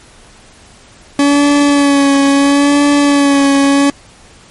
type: tone with vibrato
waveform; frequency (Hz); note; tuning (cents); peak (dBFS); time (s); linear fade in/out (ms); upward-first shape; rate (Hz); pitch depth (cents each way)
40% pulse; 282.8; C#4; +35; -6; 1.19-3.9; 2; sine; 0.74; 32
effects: pink hiss -41 dBFS RMS until 4.5 s + MP3 48 kbps